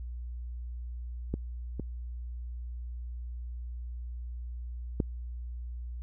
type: clicks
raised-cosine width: 3 ms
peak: -18 / -21 / -14 dBFS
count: 3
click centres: 1.34 / 1.797 / 5.002 s
effects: added 60 Hz sine -36 dBFS peak until 6.02 s